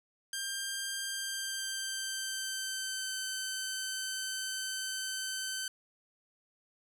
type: tone with pitch glide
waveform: 10% pulse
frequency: 1591 to 1536.8 Hz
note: G6 to G6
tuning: +25 to -35 cents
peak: -26 dBFS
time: 0.33-5.68 s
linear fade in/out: 2 ms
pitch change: -60 cents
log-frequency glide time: 1.03-3.18 s
effects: none